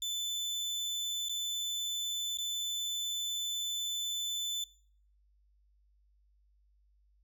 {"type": "tone with dropouts", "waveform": "30% pulse", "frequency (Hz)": 3512, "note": "A7", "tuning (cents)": -4, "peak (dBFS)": -31, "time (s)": [0.02, 4.64], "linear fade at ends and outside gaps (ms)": 2, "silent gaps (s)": [[1.286, 1.294], [2.373, 2.385]], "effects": ["noise-tail reverb RT60 0.6 s tail -23 dB re dry", "added 50 Hz sine -65 dBFS peak until 7.23 s"]}